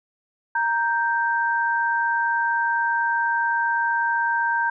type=tone pair together; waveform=sine; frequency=932.3 / 1568 Hz; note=A#5 / G6; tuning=0 / 0 cents; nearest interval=major sixth; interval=900 cents; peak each=-22 dBFS; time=0.55-4.7 s; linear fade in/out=5 ms; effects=none